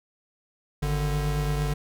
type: tone pair together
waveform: square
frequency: 51.86 / 146.83 Hz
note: G#1 / D3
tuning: -2 / 0 cents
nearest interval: octave + tritone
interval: 1802 cents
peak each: -28 / -27 dBFS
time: 0.82-1.74 s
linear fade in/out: 10 ms
effects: none